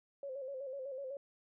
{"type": "tone with vibrato", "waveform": "sine", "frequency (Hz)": 538, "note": "C5", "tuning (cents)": 48, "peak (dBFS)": -40, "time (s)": [0.23, 1.17], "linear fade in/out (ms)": 2, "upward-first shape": "square", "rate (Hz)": 8, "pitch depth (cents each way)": 65, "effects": []}